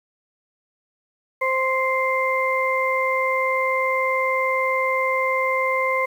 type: harmonic tone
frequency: 523.3 Hz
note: C5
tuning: in tune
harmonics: 1 / 2 / 4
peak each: -23 / -23 / -23 dBFS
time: 1.41-6.06 s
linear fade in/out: 10 ms
effects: 8-bit